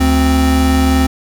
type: tone pair together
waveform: square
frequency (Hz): 73.41 / 261.6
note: D2 / C4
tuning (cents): 0 / 0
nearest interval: octave + minor seventh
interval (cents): 2200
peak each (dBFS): -13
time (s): 0-1.07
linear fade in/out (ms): 10
effects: none